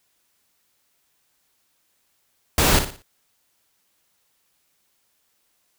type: noise with echo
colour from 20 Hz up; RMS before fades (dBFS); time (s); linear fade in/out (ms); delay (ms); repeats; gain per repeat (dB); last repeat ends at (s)
pink; -17; 2.58-2.79; 2; 58; 4; -9; 3.022
effects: white hiss -68 dBFS RMS until 5.78 s